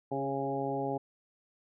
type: harmonic tone with a mistuned harmonic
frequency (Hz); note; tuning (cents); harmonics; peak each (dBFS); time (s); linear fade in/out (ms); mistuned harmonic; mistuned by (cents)
137.4; C#3; -15; 1 / 2 / 3 / 4 / 5 / 6; -40 / -37 / -36 / -38 / -39 / -37; 0.11-0.98; 10; 3; -16
effects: none